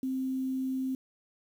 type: tone with quantisation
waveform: sine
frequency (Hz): 262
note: C4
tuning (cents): +2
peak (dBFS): -29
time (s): 0.03-0.95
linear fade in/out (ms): 2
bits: 9
effects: none